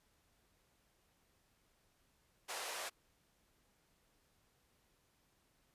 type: band-pass noise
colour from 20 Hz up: pink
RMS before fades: -44 dBFS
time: 2.48-2.9 s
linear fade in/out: 20 ms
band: 500 to 12000 Hz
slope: 24 dB/octave
effects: pink hiss -75 dBFS RMS until 5.74 s + resampled to 32000 Hz